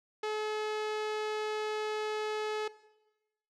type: tone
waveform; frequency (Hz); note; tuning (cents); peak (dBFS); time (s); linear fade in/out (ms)
sawtooth; 428.1; A4; -47; -28; 0.23-2.68; 5
effects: noise-tail reverb RT60 1.0 s tail -18 dB re dry + low-pass 5000 Hz 12 dB/octave